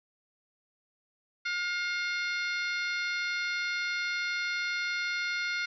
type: harmonic tone with a mistuned harmonic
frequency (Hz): 713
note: F5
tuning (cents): +36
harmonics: 2 / 3 / 4 / 5 / 6 / 7 / 8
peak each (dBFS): -33 / -33 / -44 / -42 / -40 / -47 / -49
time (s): 1.45-5.66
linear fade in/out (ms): 10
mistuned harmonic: 4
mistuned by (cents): -54
effects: none